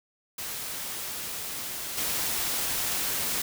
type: noise with level steps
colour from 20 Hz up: white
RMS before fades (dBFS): -35 / -29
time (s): 0.38-3.42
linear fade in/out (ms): 5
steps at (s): 1.97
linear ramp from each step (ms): 10
effects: none